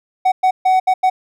triangle tone bursts at uneven times, 749 Hz, F#5, 21 cents sharp, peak -8 dBFS, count 5, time 0.25-0.32 / 0.43-0.51 / 0.65-0.8 / 0.87-0.94 / 1.03-1.1 s, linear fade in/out 10 ms, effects none

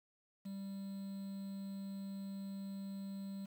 triangle tone with quantisation, 196 Hz, G3, in tune, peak -40 dBFS, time 0.45-3.46 s, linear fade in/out 10 ms, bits 10, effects none

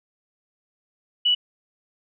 sine tone, 2949 Hz, F#7, 6 cents flat, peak -16 dBFS, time 1.25-1.35 s, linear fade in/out 10 ms, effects none

